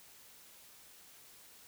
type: silence
effects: white hiss -58 dBFS RMS until 1.67 s